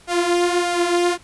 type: tone with flanger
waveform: sawtooth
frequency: 350 Hz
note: F4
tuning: 4 cents sharp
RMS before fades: -19 dBFS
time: 0.07-1.18 s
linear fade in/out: 50 ms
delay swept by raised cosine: 1.3 to 6.1 ms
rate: 1.6 Hz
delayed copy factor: +0.55
effects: pink hiss -49 dBFS RMS until 1.23 s + resampled to 24000 Hz